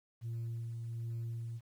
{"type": "tone with tremolo", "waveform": "sine", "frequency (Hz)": 115.8, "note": "A#2", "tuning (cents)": -11, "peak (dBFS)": -34, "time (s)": [0.21, 1.61], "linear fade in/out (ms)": 50, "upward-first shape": "sine", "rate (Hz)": 1.3, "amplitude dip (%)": 35, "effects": ["tanh soft clip ceiling -35 dBFS", "11-bit"]}